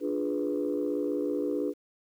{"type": "chord", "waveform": "sine", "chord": "D diminished seventh", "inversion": "none", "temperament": "equal", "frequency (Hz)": [293.7, 349.2, 415.3, 493.9], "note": ["D4", "F4", "Ab4", "Cb5"], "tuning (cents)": [0, 0, 0, 0], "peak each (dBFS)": [-30, -34, -32, -33], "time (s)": [0, 1.74], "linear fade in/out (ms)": 50, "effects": ["tanh soft clip ceiling -19 dBFS", "10-bit"]}